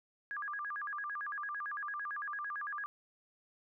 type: tone with vibrato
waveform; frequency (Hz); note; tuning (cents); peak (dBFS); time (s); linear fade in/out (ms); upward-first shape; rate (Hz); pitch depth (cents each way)
sine; 1401; F6; +5; -37; 0.31-2.86; 0; square; 8.9; 290
effects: none